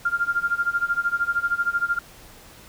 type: tone with tremolo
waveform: sine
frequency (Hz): 1398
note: F6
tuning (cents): +1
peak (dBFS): -17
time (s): 0.05-1.99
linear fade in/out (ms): 5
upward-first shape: sine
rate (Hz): 13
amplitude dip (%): 90
effects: pink hiss -47 dBFS RMS until 2.68 s